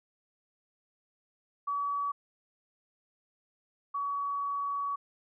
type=tone pair in turn; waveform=sine; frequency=1139 / 1131.1 Hz; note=C#6 / C#6; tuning=+47 / +35 cents; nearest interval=unison; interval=12 cents; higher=first; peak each=-29 / -30 dBFS; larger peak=first; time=1.67-2.12 / 3.94-4.96 s; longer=second; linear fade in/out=10 ms; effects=none